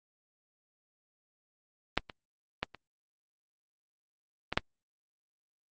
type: clicks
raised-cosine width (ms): 0.3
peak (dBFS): -8 / -25 / -14 / -29 / -16 / -7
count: 6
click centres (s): 1.976 / 2.098 / 2.63 / 2.747 / 4.526 / 4.575
effects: Opus 32 kbps